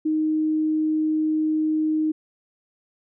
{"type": "tone", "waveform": "sine", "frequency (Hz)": 311.1, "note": "D#4", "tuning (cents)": 0, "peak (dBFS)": -19, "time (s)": [0.05, 2.12], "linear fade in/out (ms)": 10, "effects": []}